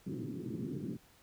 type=band-pass noise; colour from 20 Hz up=white; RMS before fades=-40 dBFS; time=0.06-0.97 s; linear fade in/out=5 ms; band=110 to 360 Hz; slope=48 dB/octave; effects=pink hiss -64 dBFS RMS until 1.22 s